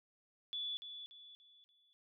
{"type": "tone with echo", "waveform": "sine", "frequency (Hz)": 3445, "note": "A7", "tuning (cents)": -37, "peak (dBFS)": -38, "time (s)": [0.53, 0.77], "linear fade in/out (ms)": 0, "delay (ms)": 290, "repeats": 4, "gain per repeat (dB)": -8, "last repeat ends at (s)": 1.93, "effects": []}